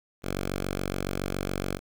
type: tone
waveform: 5% pulse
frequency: 47.13 Hz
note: F#1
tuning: 33 cents sharp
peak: -18 dBFS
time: 0.22-1.8 s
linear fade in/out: 50 ms
effects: 9-bit